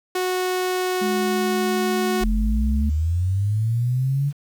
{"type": "tone", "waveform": "sawtooth", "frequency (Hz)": 367.3, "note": "F#4", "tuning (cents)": -13, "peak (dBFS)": -17, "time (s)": [0.15, 2.24], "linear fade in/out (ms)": 5}
{"type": "tone with pitch glide", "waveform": "sine", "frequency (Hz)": [210, 216.4], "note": ["G#3", "A3"], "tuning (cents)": [19, -29], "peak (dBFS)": -23, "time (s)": [1.01, 2.9], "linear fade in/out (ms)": 10, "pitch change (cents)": 52, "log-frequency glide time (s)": [1.2, 2.11]}
{"type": "linear sweep", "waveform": "sine", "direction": "up", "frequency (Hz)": [38.89, 145.4], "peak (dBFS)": -18, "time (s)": [2.2, 4.33], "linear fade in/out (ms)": 50}
{"effects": ["8-bit"]}